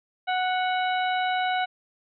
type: harmonic tone with a mistuned harmonic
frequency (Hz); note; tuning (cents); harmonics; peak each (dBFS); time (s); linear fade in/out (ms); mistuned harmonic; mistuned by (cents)
738; F#5; -5; 1 / 2 / 3 / 4 / 5; -24 / -30 / -34 / -36 / -38; 0.27-1.66; 20; 5; +72
effects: none